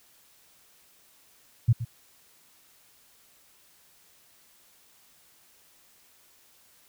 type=tone with echo; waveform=sine; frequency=116.54 Hz; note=A#2; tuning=in tune; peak=-15 dBFS; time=1.68-1.73 s; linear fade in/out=10 ms; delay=120 ms; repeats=1; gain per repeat=-13 dB; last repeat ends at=1.85 s; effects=white hiss -60 dBFS RMS until 6.88 s